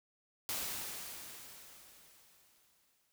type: noise with exponential decay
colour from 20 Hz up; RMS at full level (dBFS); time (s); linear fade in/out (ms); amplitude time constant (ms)
white; -37; 0.49-3.12; 0; 570
effects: none